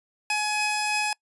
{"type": "tone pair together", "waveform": "sawtooth", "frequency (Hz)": [844, 2529], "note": ["G#5", "D#7"], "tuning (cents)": [28, 28], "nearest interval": "octave + perfect fifth", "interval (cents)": 1900, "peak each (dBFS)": -23, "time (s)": [0.3, 1.13], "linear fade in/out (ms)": 2, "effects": ["noise-tail reverb RT60 0.1 s tail -25 dB re dry", "resampled to 24000 Hz"]}